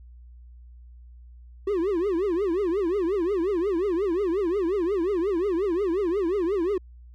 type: tone with vibrato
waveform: triangle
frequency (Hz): 370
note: F#4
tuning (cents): 0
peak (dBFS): -20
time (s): 1.67-6.78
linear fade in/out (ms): 5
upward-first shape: triangle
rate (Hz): 5.6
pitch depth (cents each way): 260
effects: added 60 Hz sine -44 dBFS peak until 7.14 s